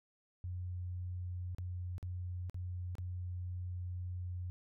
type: tone with dropouts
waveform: sine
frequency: 89.8 Hz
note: F2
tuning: 49 cents sharp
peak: -38 dBFS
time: 0.44-4.5 s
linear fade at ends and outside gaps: 0 ms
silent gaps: 1.548-1.584 / 1.981-2.028 / 2.497-2.544 / 2.953-2.983 s
effects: none